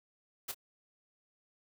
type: noise with echo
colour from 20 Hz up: white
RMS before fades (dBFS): -38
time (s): 0.48-0.52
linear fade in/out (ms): 10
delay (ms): 26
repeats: 1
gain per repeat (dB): -11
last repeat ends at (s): 0.546
effects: none